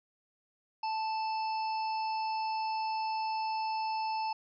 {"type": "harmonic tone with a mistuned harmonic", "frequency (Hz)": 880, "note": "A5", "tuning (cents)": 0, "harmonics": [1, 3, 5, 6], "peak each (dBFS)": [-31, -44, -48, -46], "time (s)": [0.83, 4.33], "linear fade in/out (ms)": 5, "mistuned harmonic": 6, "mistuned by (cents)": -15, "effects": []}